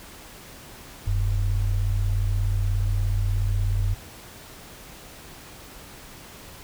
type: tone pair together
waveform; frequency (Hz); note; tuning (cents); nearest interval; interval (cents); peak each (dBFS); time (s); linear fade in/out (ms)
sine; 41.24 / 98; E1 / G2; +2 / 0; octave + minor third; 1498; -23; 1.06-3.95; 20
effects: pink hiss -44 dBFS RMS until 6.63 s